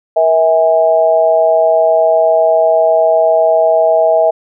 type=tone with amplitude modulation; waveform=sine; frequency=647 Hz; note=E5; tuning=32 cents flat; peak=-3 dBFS; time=0.16-4.31 s; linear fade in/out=10 ms; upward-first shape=sine; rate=172 Hz; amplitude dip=85%; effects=none